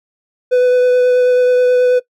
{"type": "tone with vibrato", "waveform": "triangle", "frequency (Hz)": 498.7, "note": "B4", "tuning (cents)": 17, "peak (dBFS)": -6, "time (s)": [0.51, 2], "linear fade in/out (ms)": 20, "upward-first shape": "triangle", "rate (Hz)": 9.3, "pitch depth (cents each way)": 12, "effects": ["noise-tail reverb RT60 0.1 s tail -19 dB re dry"]}